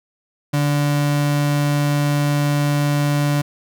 35% pulse tone, 145.4 Hz, D3, 17 cents flat, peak -14 dBFS, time 0.53-3.42 s, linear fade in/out 10 ms, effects none

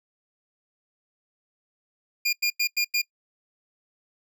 25% pulse tone bursts, 2415 Hz, D7, 48 cents sharp, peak -17 dBFS, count 5, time 2.25-3.019 s, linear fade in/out 10 ms, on 81 ms, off 91 ms, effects noise-tail reverb RT60 0.1 s tail -23 dB re dry

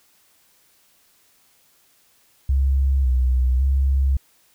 sine tone with vibrato, 65.41 Hz, C2, in tune, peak -15 dBFS, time 2.49-4.17 s, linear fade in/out 5 ms, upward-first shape square, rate 0.9 Hz, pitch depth 56 cents each way, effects white hiss -59 dBFS RMS until 4.54 s

